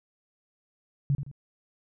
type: tone with echo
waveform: sine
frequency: 140 Hz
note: C#3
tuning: 18 cents sharp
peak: -21 dBFS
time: 1.1-1.15 s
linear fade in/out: 0 ms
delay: 82 ms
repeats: 2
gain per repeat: -9 dB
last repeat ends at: 1.314 s
effects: none